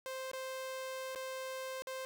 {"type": "tone with dropouts", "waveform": "sawtooth", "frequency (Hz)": 523.3, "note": "C5", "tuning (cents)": 0, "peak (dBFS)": -36, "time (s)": [0.06, 2.05], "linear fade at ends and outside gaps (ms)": 0, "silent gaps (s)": [[0.315, 0.333], [1.15, 1.158], [1.821, 1.871]], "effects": []}